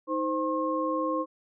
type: tone cluster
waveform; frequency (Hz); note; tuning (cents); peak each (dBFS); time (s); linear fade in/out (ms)
sine; 314.4 / 519 / 1074; D#4 / C5 / C6; +18 / -14 / +45; -30; 0.07-1.26; 50
effects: none